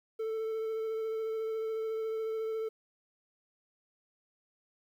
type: tone with vibrato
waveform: triangle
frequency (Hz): 442.8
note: A4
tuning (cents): +11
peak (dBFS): -30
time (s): 0.19-2.69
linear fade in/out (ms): 10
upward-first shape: sine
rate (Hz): 14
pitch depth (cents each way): 14
effects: 11-bit